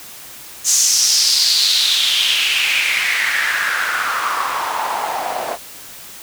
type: noise with band-pass filter sweep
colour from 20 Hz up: white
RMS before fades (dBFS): -17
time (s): 0.64-5.58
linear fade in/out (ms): 50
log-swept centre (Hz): 6700 to 650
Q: 4.5
effects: white hiss -36 dBFS RMS until 6.22 s